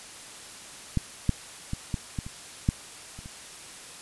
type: clicks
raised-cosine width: 5 ms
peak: -11 / -9 / -17 / -15 / -17 / -25 / -9 / -29 / -29 dBFS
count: 9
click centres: 0.973 / 1.293 / 1.734 / 1.942 / 2.188 / 2.265 / 2.689 / 3.19 / 3.259 s
effects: white hiss -44 dBFS RMS until 4.01 s + resampled to 24000 Hz